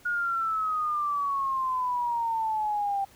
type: exponential sweep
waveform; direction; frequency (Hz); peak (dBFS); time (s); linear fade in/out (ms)
sine; down; 1445 to 784; -25; 0.05-3.05; 10
effects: pink hiss -56 dBFS RMS until 3.15 s